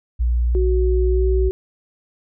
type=tone; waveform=sine; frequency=59.6 Hz; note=A#1; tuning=39 cents sharp; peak=-15 dBFS; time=0.19-1.5 s; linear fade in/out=20 ms
type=tone with pitch glide; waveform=sine; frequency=370 to 376 Hz; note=F#4 to F#4; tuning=0 to +28 cents; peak=-19 dBFS; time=0.55-1.51 s; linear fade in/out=0 ms; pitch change=+28 cents; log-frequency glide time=1.1-1.25 s
effects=none